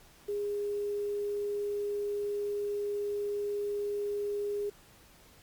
sine tone with quantisation, 410 Hz, G#4, 22 cents flat, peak -30 dBFS, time 0.28-4.7 s, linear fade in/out 10 ms, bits 9, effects pink hiss -58 dBFS RMS until 5.42 s + MP3 96 kbps

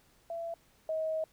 sine tone pair in turn, 671 / 634.4 Hz, E5 / D#5, +31 / +33 cents, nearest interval minor second, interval 98 cents, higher first, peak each -35 / -30 dBFS, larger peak second, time 0.3-0.54 / 0.89-1.24 s, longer second, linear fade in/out 2 ms, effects pink hiss -66 dBFS RMS until 1.32 s

